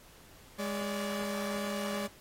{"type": "tone pair together", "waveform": "sawtooth", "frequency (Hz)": [205.8, 576], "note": ["G#3", "D5"], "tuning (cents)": [-16, -34], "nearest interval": "octave + tritone", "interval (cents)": 1782, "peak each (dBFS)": [-31, -33], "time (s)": [0.58, 2.08], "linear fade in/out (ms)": 20, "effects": ["pink hiss -57 dBFS RMS until 2.2 s", "AAC 48 kbps"]}